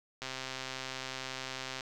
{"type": "click train", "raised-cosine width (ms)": 0.2, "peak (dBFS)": -21, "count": 209, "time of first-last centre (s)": [0.22, 1.808], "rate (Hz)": 131, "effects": []}